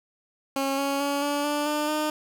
15% pulse tone with pitch steps, 272.8 / 277.9 / 283.1 / 288.4 / 293.7 / 299.2 / 304.8 Hz, C#4 / C#4 / C#4 / D4 / D4 / D4 / D#4, -28 / +4 / +37 / -31 / 0 / +32 / -36 cents, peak -18 dBFS, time 0.56-2.1 s, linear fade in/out 2 ms, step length 220 ms, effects none

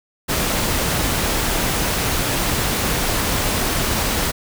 pink noise, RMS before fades -20 dBFS, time 0.28-4.32 s, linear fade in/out 20 ms, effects none

